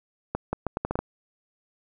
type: accelerating click train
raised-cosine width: 1 ms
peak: -12 dBFS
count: 8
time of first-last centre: 0.35-0.99 s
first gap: 180 ms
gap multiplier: 0.76
effects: none